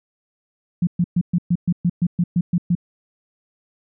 sine tone bursts, 174.61 Hz, F3, in tune, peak -14 dBFS, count 12, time 0.82-2.752 s, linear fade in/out 5 ms, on 51 ms, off 120 ms, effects none

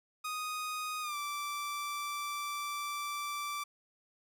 sawtooth tone with pitch glide, 1244.5 to 1167.9 Hz, D#6 to D6, 0 to -10 cents, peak -32 dBFS, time 0.24-3.64 s, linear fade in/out 10 ms, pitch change -110 cents, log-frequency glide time 1.01-1.16 s, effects none

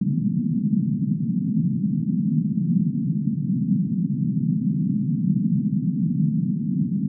white band-pass noise, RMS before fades -22 dBFS, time 0.01-7.08 s, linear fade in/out 5 ms, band 140 to 230 Hz, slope 48 dB/octave, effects none

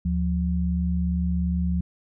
sine tone pair together, 74.6 / 177.33 Hz, D2 / F3, +28 / +27 cents, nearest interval octave + minor third, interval 1499 cents, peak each -24 dBFS, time 0.05-1.81 s, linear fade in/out 5 ms, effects none

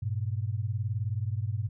sine beating tone pair, 100.1 / 119.1 Hz, G2 / A#2, +37 / +38 cents, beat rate 19 Hz, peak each -30 / -32 dBFS, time 0.02-1.69 s, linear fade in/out 10 ms, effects none

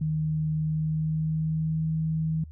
sine tone with pitch glide, 155.56 to 159.01 Hz, D#3 to D#3, 0 to +38 cents, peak -24 dBFS, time 0.01-2.44 s, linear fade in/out 5 ms, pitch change +38 cents, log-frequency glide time 0.56-1.83 s, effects added 77 Hz sine -41 dBFS peak until 2.51 s

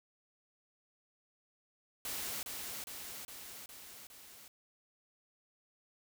white noise with echo, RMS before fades -40 dBFS, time 2.05-2.43 s, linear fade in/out 2 ms, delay 410 ms, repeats 5, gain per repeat -3 dB, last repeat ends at 4.48 s, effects none

